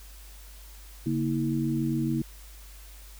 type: tone cluster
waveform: sine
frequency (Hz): 141.8 / 232.8 / 320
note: C#3 / A#3 / D#4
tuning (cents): +40 / -2 / +49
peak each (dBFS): -29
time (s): 1.06-2.22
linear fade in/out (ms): 5
effects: added 50 Hz sine -45 dBFS peak until 3.19 s + white hiss -52 dBFS RMS until 3.19 s

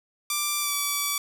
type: tone with pitch glide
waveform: 5% pulse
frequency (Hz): 1177 to 1150.1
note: D6 to D6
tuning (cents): +3 to -37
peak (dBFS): -13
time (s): 0.3-1.18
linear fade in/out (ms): 2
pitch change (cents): -40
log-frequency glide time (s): 0.6-0.74
effects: none

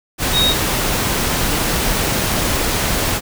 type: tone in noise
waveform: sine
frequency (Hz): 3761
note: A#7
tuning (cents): +15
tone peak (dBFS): -13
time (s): 0.32-0.55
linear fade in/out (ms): 50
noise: pink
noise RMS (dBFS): -18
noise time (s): 0.18-3.21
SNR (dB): +2
effects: none

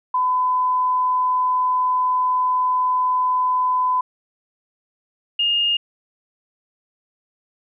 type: tone pair in turn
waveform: sine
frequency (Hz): 1008 / 2836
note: B5 / F7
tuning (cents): +35 / +26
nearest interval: octave + tritone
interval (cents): 1791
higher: second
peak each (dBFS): -16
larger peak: neither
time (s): 0.14-4.01 / 5.39-5.77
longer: first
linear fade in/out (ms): 5
effects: none

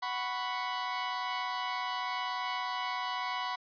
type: chord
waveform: sawtooth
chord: F# suspended fourth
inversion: none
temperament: equal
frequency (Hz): 740 / 987.8 / 1108.7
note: F#5 / B5 / C#6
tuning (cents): 0 / 0 / 0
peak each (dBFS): -35 / -31 / -35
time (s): 0.02-3.56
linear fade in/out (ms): 10
effects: resampled to 11025 Hz

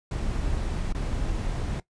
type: noise with dropouts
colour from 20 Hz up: brown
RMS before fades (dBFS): -28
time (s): 0.11-1.8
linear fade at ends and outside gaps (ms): 2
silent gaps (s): 0.925-0.948
effects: noise-tail reverb RT60 0.1 s tail -17 dB re dry + resampled to 22050 Hz

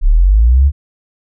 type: linear sweep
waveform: sine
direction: up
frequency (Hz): 31.85 to 73.42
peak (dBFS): -5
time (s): 0.01-0.72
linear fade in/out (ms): 50
effects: none

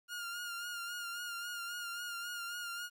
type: tone with vibrato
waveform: sawtooth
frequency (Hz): 1413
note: F6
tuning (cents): +20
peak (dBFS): -36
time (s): 0.08-2.9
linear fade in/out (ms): 50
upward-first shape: sine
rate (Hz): 3.7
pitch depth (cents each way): 36
effects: 12-bit

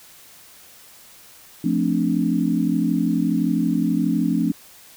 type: chord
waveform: sine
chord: D minor seventh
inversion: first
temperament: equal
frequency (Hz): 174.61 / 220 / 261.6 / 293.7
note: F3 / A3 / C4 / D4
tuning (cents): 0 / 0 / 0 / 0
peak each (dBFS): -23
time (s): 1.64-4.52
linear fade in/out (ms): 5
effects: white hiss -47 dBFS RMS until 4.96 s

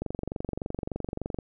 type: click train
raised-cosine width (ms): 2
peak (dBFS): -18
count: 33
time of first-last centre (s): 0.02-1.388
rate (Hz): 23.4
effects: none

